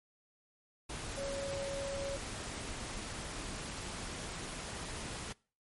sine tone in noise, 554.4 Hz, C#5, in tune, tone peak -37 dBFS, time 1.17-2.17 s, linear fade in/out 10 ms, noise pink, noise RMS -42 dBFS, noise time 0.89-5.33 s, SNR +2 dB, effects noise-tail reverb RT60 0.4 s tail -24 dB re dry + MP3 48 kbps

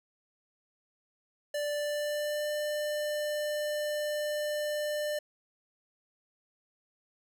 square tone with pitch glide, 587.3 to 596.9 Hz, D5 to D5, 0 to +28 cents, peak -31 dBFS, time 1.54-5.19 s, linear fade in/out 5 ms, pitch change +28 cents, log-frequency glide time 1.73-2.5 s, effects none

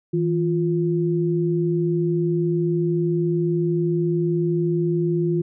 sine tone pair together, 161.87 / 349.4 Hz, E3 / F4, -31 / +1 cents, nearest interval octave + minor second, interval 1332 cents, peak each -21 dBFS, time 0.13-5.42 s, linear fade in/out 10 ms, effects none

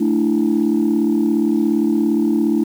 sine chord, A suspended fourth, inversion none, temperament equal with one note detuned, 220 / 293.7 / 331 Hz, A3 / D4 / E4, 0 / 0 / +7 cents, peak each -17 dBFS, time 0-2.64 s, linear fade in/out 10 ms, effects tanh soft clip ceiling -8 dBFS + 7-bit

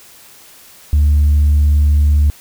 sine tone, 73.7 Hz, D2, 7 cents sharp, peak -6 dBFS, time 0.93-2.3 s, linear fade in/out 0 ms, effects tanh soft clip ceiling -6 dBFS + white hiss -42 dBFS RMS until 2.4 s

